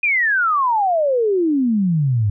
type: exponential sweep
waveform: sine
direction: down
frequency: 2489 to 98.6 Hz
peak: -14 dBFS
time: 0.03-2.3 s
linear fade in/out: 5 ms
effects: none